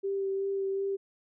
sine tone with vibrato, 391 Hz, G4, 4 cents flat, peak -28 dBFS, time 0.03-0.97 s, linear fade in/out 20 ms, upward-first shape sine, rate 2.7 Hz, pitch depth 14 cents each way, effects none

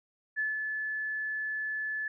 sine tone with ADSR envelope, 1730 Hz, A6, 30 cents flat, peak -27 dBFS, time 0.36-2.08 s, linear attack 31 ms, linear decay 170 ms, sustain -4 dB, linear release 3 ms, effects none

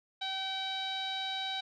sawtooth tone with low-pass filter, 768 Hz, G5, 36 cents flat, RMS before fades -36 dBFS, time 0.21-1.61 s, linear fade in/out 10 ms, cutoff 3800 Hz, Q 7.3, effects none

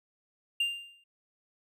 triangle tone with exponential decay, 2794 Hz, F7, in tune, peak -22 dBFS, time 0.6-1.04 s, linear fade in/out 5 ms, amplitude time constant 94 ms, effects none

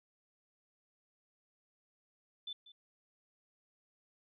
sine tone with echo, 3520 Hz, A7, in tune, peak -40 dBFS, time 2.47-2.53 s, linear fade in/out 5 ms, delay 190 ms, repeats 1, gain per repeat -15 dB, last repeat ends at 2.72 s, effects none

